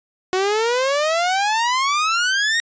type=exponential sweep; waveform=sawtooth; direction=up; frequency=365.3 to 1890 Hz; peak=-13 dBFS; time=0.33-2.6 s; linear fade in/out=0 ms; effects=resampled to 16000 Hz